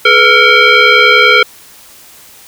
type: tone with frequency modulation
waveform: sine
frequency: 422.9 Hz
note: G#4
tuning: 31 cents sharp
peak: -3 dBFS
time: 0.05-1.43 s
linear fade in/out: 5 ms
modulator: 916 Hz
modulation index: 3.1
effects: white hiss -38 dBFS RMS until 2.47 s